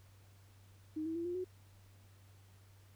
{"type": "tone with pitch steps", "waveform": "sine", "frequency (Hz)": [311.1, 324.3, 338.1, 352.4, 367.4], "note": ["D#4", "E4", "E4", "F4", "F#4"], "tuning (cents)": [0, -28, 44, 16, -12], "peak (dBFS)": -36, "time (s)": [0.96, 1.445], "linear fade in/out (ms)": 10, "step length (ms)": 97, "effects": ["added 97 Hz sine -59 dBFS peak until 2.95 s", "pink hiss -68 dBFS RMS until 2.95 s"]}